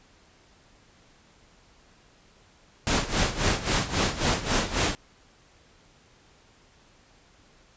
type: noise with tremolo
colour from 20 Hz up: pink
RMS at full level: -22 dBFS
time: 2.87-4.95 s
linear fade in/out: 0 ms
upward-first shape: sine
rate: 3.7 Hz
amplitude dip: 80%
effects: pink hiss -58 dBFS RMS until 7.76 s + resampled to 16000 Hz